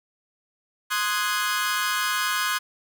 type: chord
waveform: sawtooth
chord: Ab dominant seventh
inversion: first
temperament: equal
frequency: 1046.5 / 1244.5 / 1480 / 1661.2 Hz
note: C6 / Eb6 / Gb6 / Ab6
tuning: 0 / 0 / 0 / 0 cents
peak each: -25 dBFS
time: 0.9-2.59 s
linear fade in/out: 20 ms
effects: none